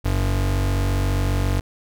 square tone pair together, 47.34 / 95 Hz, F#1 / F#2, +40 / +46 cents, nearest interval octave, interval 1206 cents, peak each -22 dBFS, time 0.04-1.61 s, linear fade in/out 20 ms, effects none

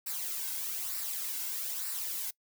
blue noise with flanger, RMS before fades -36 dBFS, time 0.06-2.31 s, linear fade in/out 10 ms, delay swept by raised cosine 0.3 to 1.7 ms, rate 1.1 Hz, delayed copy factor -0.55, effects noise-tail reverb RT60 0.1 s tail -23 dB re dry

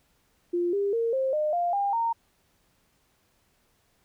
sine tone with pitch steps, 349.2 / 401.1 / 460.8 / 529.3 / 608 / 698.4 / 802.3 / 921.5 Hz, F4 / G4 / A#4 / C5 / D#5 / F5 / G5 / A#5, 0 / +40 / -20 / +20 / -40 / 0 / +40 / -20 cents, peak -23 dBFS, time 0.53-2.13 s, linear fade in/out 10 ms, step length 200 ms, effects pink hiss -68 dBFS RMS until 4.04 s

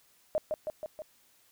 sine tone with echo, 618 Hz, D#5, 12 cents flat, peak -25 dBFS, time 0.35-0.38 s, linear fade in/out 0 ms, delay 160 ms, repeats 4, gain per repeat -3 dB, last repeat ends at 1.02 s, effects white hiss -65 dBFS RMS until 1.51 s

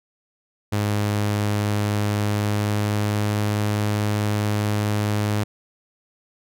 sawtooth tone with pitch glide, 103.83 to 104.67 Hz, G#2 to G#2, 0 to +14 cents, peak -16 dBFS, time 0.72-5.44 s, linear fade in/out 10 ms, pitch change +14 cents, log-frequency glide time 2.12-3.46 s, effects none

